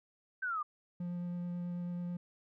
sine exponential sweep, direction down, 1568 to 1174.7 Hz, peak -33 dBFS, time 0.42-0.63 s, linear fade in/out 10 ms
triangle tone with vibrato, 175.6 Hz, F3, 10 cents sharp, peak -34 dBFS, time 1-2.17 s, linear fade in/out 5 ms, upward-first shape sine, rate 9.2 Hz, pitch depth 8 cents each way
effects none

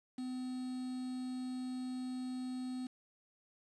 triangle tone with quantisation, 254.3 Hz, C4, 49 cents flat, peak -36 dBFS, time 0.18-2.87 s, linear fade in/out 5 ms, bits 9, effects resampled to 24000 Hz

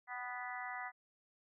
harmonic tone with a mistuned harmonic, 246.9 Hz, B3, in tune, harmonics 3 / 4 / 5 / 6 / 7 / 8, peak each -46 / -49 / -49 / -51 / -50 / -46 dBFS, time 0.07-0.92 s, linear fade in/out 50 ms, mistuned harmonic 3, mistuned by +21 cents, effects none

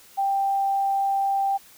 sine tone, 787 Hz, G5, 7 cents sharp, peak -20 dBFS, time 0.17-1.58 s, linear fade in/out 20 ms, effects white hiss -51 dBFS RMS until 1.77 s

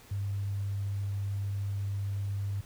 sine tone, 99.6 Hz, G2, 28 cents sharp, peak -30 dBFS, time 0.11-2.61 s, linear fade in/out 5 ms, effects pink hiss -55 dBFS RMS until 2.65 s

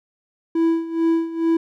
triangle tone with tremolo, 329.6 Hz, E4, in tune, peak -12 dBFS, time 0.55-1.57 s, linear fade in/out 5 ms, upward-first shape sine, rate 2.3 Hz, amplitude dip 80%, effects none

